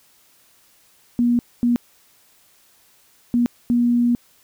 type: tone bursts at uneven times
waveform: sine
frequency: 240 Hz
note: B3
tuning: 49 cents flat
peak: -14 dBFS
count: 4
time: 1.19-1.39 / 1.63-1.76 / 3.34-3.46 / 3.7-4.15 s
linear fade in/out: 0 ms
effects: white hiss -56 dBFS RMS until 4.43 s